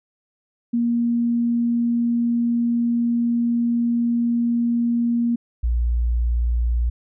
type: tone pair in turn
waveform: sine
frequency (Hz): 236 / 59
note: A#3 / A#1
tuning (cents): +22 / +22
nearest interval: 2 octaves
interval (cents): 2400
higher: first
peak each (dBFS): -17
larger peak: neither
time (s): 0.73-5.36 / 5.63-6.9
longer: first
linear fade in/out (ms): 10
effects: none